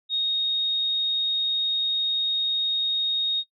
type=tone; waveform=sine; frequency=3729 Hz; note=A#7; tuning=in tune; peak=-21 dBFS; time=0.09-3.44 s; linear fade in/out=50 ms; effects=noise-tail reverb RT60 0.1 s tail -21 dB re dry